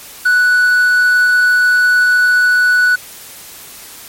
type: tone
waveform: triangle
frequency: 1480 Hz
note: F#6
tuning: in tune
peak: -6 dBFS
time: 0.25-2.96 s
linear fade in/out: 10 ms
effects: white hiss -34 dBFS RMS until 4.08 s + MP3 64 kbps